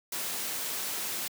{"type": "noise", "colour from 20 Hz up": "white", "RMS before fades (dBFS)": -34, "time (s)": [0.12, 1.28], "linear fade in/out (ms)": 5, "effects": ["high-pass 150 Hz 12 dB/octave"]}